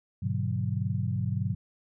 sine chord, G# half-diminished seventh, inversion none, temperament equal with one note detuned, 101.75 / 123.47 / 146.83 / 185 Hz, G#2 / B2 / D3 / F#3, -35 / 0 / 0 / 0 cents, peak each -30 / -31 / -35 / -34 dBFS, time 0.22-1.55 s, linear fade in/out 10 ms, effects none

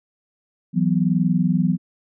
sine chord, E suspended second, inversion none, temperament just, 164.81 / 185.42 / 247.2 Hz, E3 / F#3 / B3, 0 / +4 / +2 cents, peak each -20 / -19 / -23 dBFS, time 0.73-1.78 s, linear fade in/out 50 ms, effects none

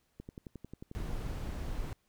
click train, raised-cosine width 3 ms, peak -31 dBFS, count 11, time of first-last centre 0.2-1.093 s, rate 11.2 Hz
brown noise, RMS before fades -37 dBFS, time 0.95-1.93 s, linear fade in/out 0 ms
effects pink hiss -75 dBFS RMS until 2.08 s

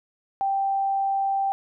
sine tone, 784 Hz, G5, in tune, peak -21 dBFS, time 0.41-1.52 s, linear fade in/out 0 ms, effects none

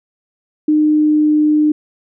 sine tone with pitch glide, 304.6 to 302.7 Hz, D#4 to D#4, -37 to -48 cents, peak -9 dBFS, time 0.68-1.72 s, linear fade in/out 5 ms, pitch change -11 cents, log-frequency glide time 0.79-1.34 s, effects none

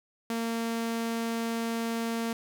sawtooth tone, 229.4 Hz, A#3, 28 cents flat, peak -25 dBFS, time 0.3-2.33 s, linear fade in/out 2 ms, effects none

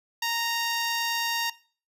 10% pulse tone, 929 Hz, A#5, 6 cents flat, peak -17 dBFS, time 0.22-1.5 s, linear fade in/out 5 ms, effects noise-tail reverb RT60 0.4 s tail -19 dB re dry + resampled to 32000 Hz

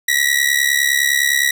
sawtooth ring-modulated tone, 1926 Hz, B6, 44 cents flat, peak -7 dBFS, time 0.08-1.51 s, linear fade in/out 5 ms, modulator 34.9 Hz, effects none

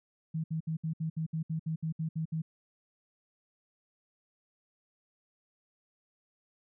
sine tone bursts, 160 Hz, D#3, 49 cents sharp, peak -30 dBFS, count 13, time 0.34-2.42 s, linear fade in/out 10 ms, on 100 ms, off 65 ms, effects none

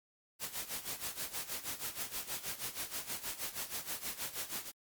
white noise with tremolo, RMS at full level -38 dBFS, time 0.39-4.72 s, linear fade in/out 50 ms, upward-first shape sine, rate 6.3 Hz, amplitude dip 80%, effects Opus 48 kbps

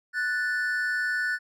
triangle tone pair together, 1480 / 1760 Hz, F#6 / A6, 0 / 0 cents, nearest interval minor third, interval 300 cents, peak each -25 / -27 dBFS, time 0.13-1.39 s, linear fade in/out 50 ms, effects none

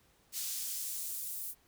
pink noise with high-pass filter sweep, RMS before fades -39 dBFS, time 0.32-1.55 s, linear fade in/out 50 ms, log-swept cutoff 5000 to 12000 Hz, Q 0.8, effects pink hiss -68 dBFS RMS until 1.67 s

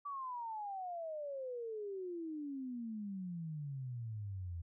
sine exponential sweep, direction down, 1163 to 82.41 Hz, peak -40 dBFS, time 0.05-4.62 s, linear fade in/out 10 ms, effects none

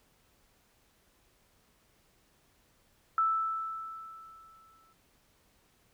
sine tone with exponential decay, 1318.5 Hz, E6, in tune, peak -23 dBFS, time 3.18-4.93 s, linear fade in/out 1 ms, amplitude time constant 380 ms, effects pink hiss -68 dBFS RMS until 5.93 s

